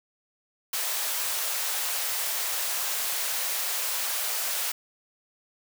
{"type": "high-pass noise", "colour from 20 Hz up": "white", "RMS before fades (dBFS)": -29, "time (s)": [0.73, 4.72], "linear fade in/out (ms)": 5, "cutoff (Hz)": 510, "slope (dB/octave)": 24, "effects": []}